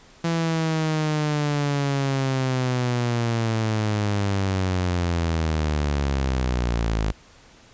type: linear sweep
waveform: sawtooth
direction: down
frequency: 167.7 to 51.9 Hz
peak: -17 dBFS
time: 0.24-7.12 s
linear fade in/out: 5 ms
effects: pink hiss -51 dBFS RMS until 7.73 s + resampled to 16000 Hz